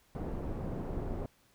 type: low-pass noise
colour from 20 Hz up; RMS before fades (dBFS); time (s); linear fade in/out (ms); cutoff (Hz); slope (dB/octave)
pink; -37; 0.15-1.26; 0; 590; 12
effects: pink hiss -67 dBFS RMS until 1.54 s